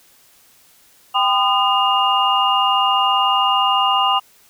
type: tone cluster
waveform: sine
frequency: 784 / 1015 / 1226 / 2831 Hz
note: G5 / B5 / D#6 / F7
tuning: 0 / +47 / -26 / +23 cents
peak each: -19 dBFS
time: 1.14-4.2 s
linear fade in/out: 20 ms
effects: white hiss -52 dBFS RMS until 4.49 s